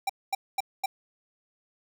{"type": "tone bursts", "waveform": "square", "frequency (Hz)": 784, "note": "G5", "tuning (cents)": 0, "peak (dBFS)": -25, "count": 4, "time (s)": [0.07, 0.86], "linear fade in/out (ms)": 5, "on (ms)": 25, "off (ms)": 230, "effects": []}